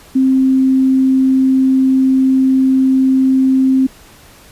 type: tone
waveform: sine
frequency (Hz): 263.4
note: C4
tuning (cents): +12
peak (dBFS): -8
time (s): 0.15-3.87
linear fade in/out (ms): 10
effects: pink hiss -42 dBFS RMS until 4.51 s + resampled to 32000 Hz